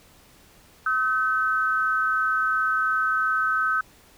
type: tone pair together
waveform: sine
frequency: 1283.2 / 1526 Hz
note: E6 / G6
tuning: -47 / -47 cents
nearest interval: minor third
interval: 300 cents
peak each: -23 dBFS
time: 0.86-3.81 s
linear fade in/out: 5 ms
effects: pink hiss -54 dBFS RMS until 4.17 s